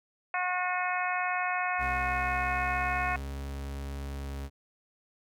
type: harmonic tone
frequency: 362.6 Hz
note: F#4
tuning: 35 cents flat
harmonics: 2 / 3 / 4 / 5 / 6 / 7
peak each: -32 / -34 / -35 / -36 / -37 / -37 dBFS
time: 0.34-3.16 s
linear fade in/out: 2 ms
type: tone with pitch glide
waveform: 40% pulse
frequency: 65.41 to 69.3 Hz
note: C2 to C#2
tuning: 0 to 0 cents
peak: -34 dBFS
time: 1.78-4.5 s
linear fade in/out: 50 ms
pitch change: +100 cents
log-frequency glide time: 2.05-3.41 s
effects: none